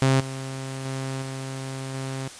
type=tone with level steps; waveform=sawtooth; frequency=133.3 Hz; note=C3; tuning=33 cents sharp; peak=-13 / -27 / -24 / -27 / -25 dBFS; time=0.02-2.28 s; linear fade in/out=0 ms; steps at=0.2 / 0.85 / 1.22 / 1.94 s; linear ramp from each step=5 ms; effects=white hiss -42 dBFS RMS until 2.39 s + resampled to 22050 Hz